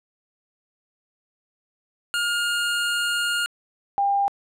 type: tone pair in turn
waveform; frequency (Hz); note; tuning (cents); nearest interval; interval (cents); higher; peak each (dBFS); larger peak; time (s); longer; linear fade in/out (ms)
25% pulse / sine; 1418 / 799.7; F6 / G5; +26 / +34; minor seventh; 992; first; -18; neither; 2.14-3.46 / 3.98-4.28; first; 0
effects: low-pass 12000 Hz 12 dB/octave